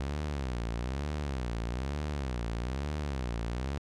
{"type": "tone with vibrato", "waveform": "sawtooth", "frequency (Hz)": 65.4, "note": "C2", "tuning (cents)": 0, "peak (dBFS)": -28, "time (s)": [0, 3.78], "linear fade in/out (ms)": 0, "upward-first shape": "sine", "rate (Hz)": 1.1, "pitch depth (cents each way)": 240, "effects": ["low-pass 7000 Hz 12 dB/octave"]}